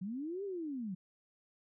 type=linear two-way sweep; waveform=sine; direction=up then down; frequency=174.61 to 409.2 to 174.61 Hz; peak=-37 dBFS; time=0.01-0.95 s; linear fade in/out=10 ms; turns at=0.44 s; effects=none